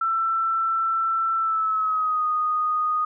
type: tone with pitch glide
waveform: sine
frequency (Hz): 1336 to 1239.4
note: E6 to D#6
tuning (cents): +23 to -7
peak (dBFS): -20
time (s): 0.01-3.05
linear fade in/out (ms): 5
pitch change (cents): -130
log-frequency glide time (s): 1.37-2.25
effects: none